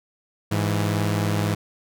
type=tone pair together; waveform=sawtooth; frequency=103.64 / 164.81 Hz; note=G#2 / E3; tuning=-3 / 0 cents; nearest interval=minor sixth; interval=803 cents; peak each=-18 / -22 dBFS; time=0.51-1.55 s; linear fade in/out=10 ms; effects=none